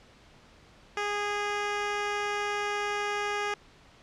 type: tone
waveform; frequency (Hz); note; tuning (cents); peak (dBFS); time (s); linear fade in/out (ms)
10% pulse; 411.8; G#4; -15; -20; 0.97-3.54; 2
effects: pink hiss -56 dBFS RMS until 4.02 s + low-pass 5000 Hz 12 dB/octave